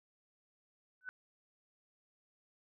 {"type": "tone with exponential growth", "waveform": "sine", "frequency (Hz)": 1500, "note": "F#6", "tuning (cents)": 23, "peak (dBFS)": -36, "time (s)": [1.01, 1.09], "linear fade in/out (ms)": 0, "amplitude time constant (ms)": 17, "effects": []}